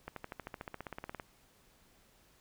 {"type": "accelerating click train", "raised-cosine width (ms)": 0.5, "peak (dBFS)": -26, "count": 18, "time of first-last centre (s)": [0.08, 1.198], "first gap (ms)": 83, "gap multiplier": 0.97, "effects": ["pink hiss -66 dBFS RMS until 2.4 s"]}